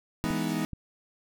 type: chord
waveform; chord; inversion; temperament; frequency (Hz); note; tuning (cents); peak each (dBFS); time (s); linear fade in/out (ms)
40% pulse; E major seventh; none; equal; 164.81 / 207.7 / 246.9 / 311.1; E3 / G#3 / B3 / D#4; 0 / 0 / 0 / 0; -32; 0.24-0.65; 0
type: clicks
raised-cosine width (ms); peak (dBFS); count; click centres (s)
5; -25; 3; 0.242 / 0.306 / 0.733
effects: none